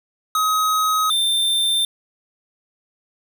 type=tone pair in turn; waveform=square; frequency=1266 / 3581 Hz; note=D#6 / A7; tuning=+30 / +30 cents; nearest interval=octave + tritone; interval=1800 cents; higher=second; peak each=-17 dBFS; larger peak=neither; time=0.35-1.1 / 1.1-1.85 s; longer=neither; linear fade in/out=2 ms; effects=none